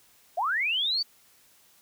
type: linear sweep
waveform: sine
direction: up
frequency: 622.3 to 4655 Hz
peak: -24 dBFS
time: 0.37-1.03 s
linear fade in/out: 10 ms
effects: white hiss -60 dBFS RMS until 1.81 s